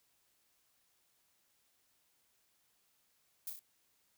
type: noise with echo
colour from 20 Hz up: violet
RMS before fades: -41 dBFS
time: 3.47-3.5 s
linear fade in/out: 2 ms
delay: 31 ms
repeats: 3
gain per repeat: -4 dB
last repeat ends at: 3.593 s
effects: white hiss -75 dBFS RMS until 4.17 s